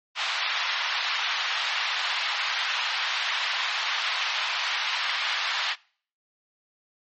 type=band-pass noise; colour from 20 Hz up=white; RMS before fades=-28 dBFS; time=0.15-5.76 s; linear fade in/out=50 ms; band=850 to 3900 Hz; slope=24 dB/octave; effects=noise-tail reverb RT60 0.5 s tail -24 dB re dry + MP3 32 kbps